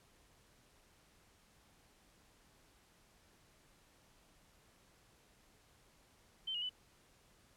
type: tone with pitch steps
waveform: sine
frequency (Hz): 3096 / 2883 / 2995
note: G7 / F#7 / F#7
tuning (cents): -22 / -46 / +20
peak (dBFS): -37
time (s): 6.47-6.695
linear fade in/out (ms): 10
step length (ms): 75
effects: pink hiss -68 dBFS RMS until 7.56 s + low-pass 12000 Hz 12 dB/octave